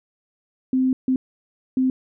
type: tone bursts at uneven times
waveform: sine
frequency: 259.2 Hz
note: C4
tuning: 16 cents flat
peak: -16 dBFS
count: 3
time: 0.73-0.93 / 1.08-1.16 / 1.77-1.9 s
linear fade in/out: 2 ms
effects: none